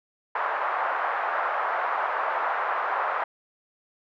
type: band-pass noise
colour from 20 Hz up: white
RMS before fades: -27 dBFS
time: 0.35-3.24 s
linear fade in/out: 5 ms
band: 630 to 1400 Hz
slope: 24 dB/octave
effects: none